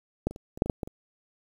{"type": "clicks", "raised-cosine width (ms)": 2, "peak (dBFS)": [-12, -26, -29, -27, -6, -21, -10, -17, -26], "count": 9, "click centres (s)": [0.27, 0.31, 0.361, 0.575, 0.621, 0.66, 0.698, 0.832, 0.875], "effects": ["8-bit"]}